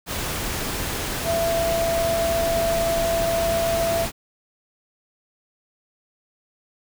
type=tone in noise; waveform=sine; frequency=669 Hz; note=E5; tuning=25 cents sharp; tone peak=-20 dBFS; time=1.24-4.07 s; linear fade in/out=50 ms; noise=pink; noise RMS=-27 dBFS; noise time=0.06-4.12 s; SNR=+4 dB; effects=none